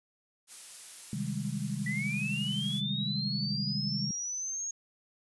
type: noise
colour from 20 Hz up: blue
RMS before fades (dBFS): -44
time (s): 0.47-2.82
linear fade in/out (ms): 50
type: chord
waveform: sine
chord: Ab major seventh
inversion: first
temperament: equal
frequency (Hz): 130.81 / 155.56 / 196 / 207.7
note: C3 / Eb3 / G3 / Ab3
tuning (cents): 0 / 0 / 0 / 0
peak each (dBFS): -37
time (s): 1.13-4.11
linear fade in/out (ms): 2
type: linear sweep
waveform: sine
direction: up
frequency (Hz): 1939 to 6620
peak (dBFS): -33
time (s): 1.86-4.71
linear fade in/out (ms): 5
effects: resampled to 24000 Hz